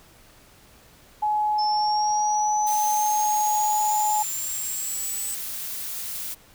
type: tone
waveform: sine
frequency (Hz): 846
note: G#5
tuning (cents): +32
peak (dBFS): -20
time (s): 1.22-4.23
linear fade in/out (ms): 10
type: linear sweep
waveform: sine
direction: up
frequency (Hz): 5270 to 8050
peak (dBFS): -29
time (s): 1.58-5.35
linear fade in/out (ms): 10
type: noise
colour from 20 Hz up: blue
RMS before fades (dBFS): -32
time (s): 2.66-6.35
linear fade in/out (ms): 20
effects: pink hiss -53 dBFS RMS until 6.54 s